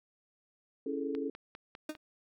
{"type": "chord", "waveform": "sine", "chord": "A major seventh", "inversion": "first", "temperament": "equal", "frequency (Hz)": [277.2, 329.6, 415.3, 440], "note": ["C#4", "E4", "G#4", "A4"], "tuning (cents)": [0, 0, 0, 0], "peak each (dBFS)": [-36, -41, -41, -37], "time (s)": [0.86, 1.3], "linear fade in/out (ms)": 5}
{"type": "click train", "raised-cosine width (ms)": 0.3, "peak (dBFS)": -30, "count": 5, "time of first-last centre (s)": [1.15, 1.952], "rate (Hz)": 4.99}
{"type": "tone with exponential decay", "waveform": "30% pulse", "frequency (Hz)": 307.3, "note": "D#4", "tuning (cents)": -21, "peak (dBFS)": -30, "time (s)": [1.89, 1.97], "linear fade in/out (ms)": 5, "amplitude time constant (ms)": 17}
{"effects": []}